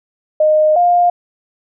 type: tone pair in turn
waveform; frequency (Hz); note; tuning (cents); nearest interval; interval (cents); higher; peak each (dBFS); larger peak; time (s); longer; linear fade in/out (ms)
sine; 616 / 704.7; D#5 / F5; -17 / +15; major second; 232; second; -8; neither; 0.4-0.76 / 0.76-1.1; first; 5
effects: none